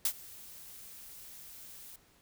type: noise with ADSR envelope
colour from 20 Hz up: blue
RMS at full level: -27 dBFS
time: 0.05-1.96 s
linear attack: 3 ms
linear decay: 69 ms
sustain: -23 dB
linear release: 4 ms
effects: pink hiss -65 dBFS RMS until 2.21 s